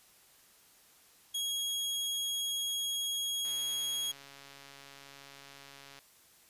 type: tone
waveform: sawtooth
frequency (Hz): 3303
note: G#7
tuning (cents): -10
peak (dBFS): -29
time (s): 1.34-4.12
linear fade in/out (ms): 10
type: click train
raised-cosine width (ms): 0.2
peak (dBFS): -34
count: 354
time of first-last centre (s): 3.45-5.99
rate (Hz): 139
effects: white hiss -62 dBFS RMS until 6.49 s + resampled to 32000 Hz